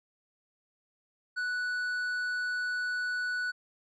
sine tone with tanh clipping, 1480 Hz, F#6, in tune, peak -31 dBFS, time 1.36-3.52 s, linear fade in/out 20 ms, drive 7 dB, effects none

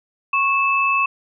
sine tone pair together, 1100 / 2622 Hz, C#6 / E7, -14 / -10 cents, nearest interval octave + minor third, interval 1504 cents, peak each -18 dBFS, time 0.33-1.06 s, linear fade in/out 5 ms, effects none

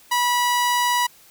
sawtooth tone, 975 Hz, B5, 23 cents flat, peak -14 dBFS, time 0.11-1.07 s, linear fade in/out 10 ms, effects white hiss -51 dBFS RMS until 1.3 s

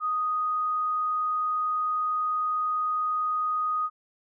sine tone, 1244.5 Hz, D#6, in tune, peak -24 dBFS, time 0-3.9 s, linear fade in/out 50 ms, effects none

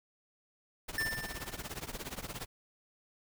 pink noise with tremolo, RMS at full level -38 dBFS, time 0.88-2.46 s, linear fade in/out 10 ms, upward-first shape triangle, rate 17 Hz, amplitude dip 95%
square tone with exponential decay, 1780 Hz, A6, 20 cents sharp, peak -30 dBFS, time 0.98-1.81 s, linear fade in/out 2 ms, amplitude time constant 180 ms
effects none

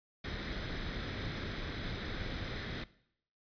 pink noise with comb filter, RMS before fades -39 dBFS, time 0.24-2.84 s, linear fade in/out 5 ms, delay 0.54 ms, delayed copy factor +0.5, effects noise-tail reverb RT60 0.7 s tail -19 dB re dry + resampled to 11025 Hz

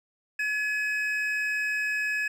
triangle tone pair together, 1700 / 2539 Hz, G#6 / D#7, +40 / +34 cents, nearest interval perfect fifth, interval 694 cents, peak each -26 / -28 dBFS, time 0.39-2.28 s, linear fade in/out 5 ms, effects none

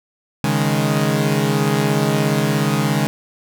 sawtooth chord, C# suspended second, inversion none, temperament equal, 138.59 / 155.56 / 207.7 Hz, C#3 / D#3 / G#3, 0 / 0 / 0 cents, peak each -16 dBFS, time 0.44-3.07 s, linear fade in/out 0 ms, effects none

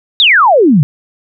sine exponential sweep, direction down, 3898 to 133 Hz, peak -4 dBFS, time 0.2-0.83 s, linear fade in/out 0 ms, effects none

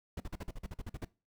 brown noise bursts, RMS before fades -39 dBFS, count 12, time 0.17-1.049 s, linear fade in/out 5 ms, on 32 ms, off 45 ms, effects noise-tail reverb RT60 0.3 s tail -21 dB re dry

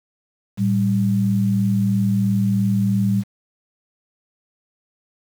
sine tone pair together, 113 / 196 Hz, A2 / G3, +47 / 0 cents, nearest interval minor seventh, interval 953 cents, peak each -20 / -17 dBFS, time 0.57-3.24 s, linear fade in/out 50 ms, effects 7-bit

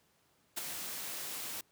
white noise with ADSR envelope, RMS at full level -35 dBFS, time 0.56-1.61 s, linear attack 19 ms, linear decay 13 ms, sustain -6 dB, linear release 4 ms, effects pink hiss -71 dBFS RMS until 1.71 s + high-pass 100 Hz 12 dB/octave

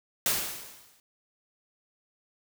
white noise with exponential decay, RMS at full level -24 dBFS, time 0.26-1 s, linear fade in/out 1 ms, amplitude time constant 160 ms, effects none

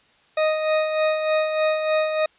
40% pulse tone with tremolo, 622.3 Hz, D#5, in tune, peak -16 dBFS, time 0.37-2.26 s, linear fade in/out 5 ms, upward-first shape sine, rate 3.3 Hz, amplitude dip 50%, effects white hiss -58 dBFS RMS until 2.38 s + resampled to 8000 Hz

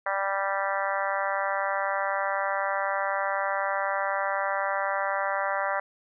harmonic tone, 196 Hz, G3, in tune, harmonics 3 / 4 / 5 / 6 / 7 / 8 / 9 / 10, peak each -31 / -32 / -33 / -34 / -34 / -35 / -36 / -36 dBFS, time 0.06-5.8 s, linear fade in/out 5 ms, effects none

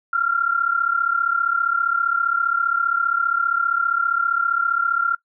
sine tone pair together, 1361.8 / 1396.9 Hz, F6 / F6, -44 / 0 cents, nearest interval unison, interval 44 cents, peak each -20 dBFS, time 0.13-5.15 s, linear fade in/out 5 ms, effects noise-tail reverb RT60 0.1 s tail -22 dB re dry

